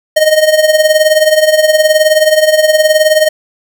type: tone with tremolo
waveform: square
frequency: 620 Hz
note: D#5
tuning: 6 cents flat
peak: -3 dBFS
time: 0.16-3.29 s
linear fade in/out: 10 ms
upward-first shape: triangle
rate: 19 Hz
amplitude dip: 80%
effects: none